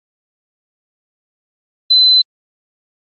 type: tone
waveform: sine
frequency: 4040 Hz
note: B7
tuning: 39 cents sharp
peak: -6 dBFS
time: 1.9-2.22 s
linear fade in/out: 10 ms
effects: Opus 24 kbps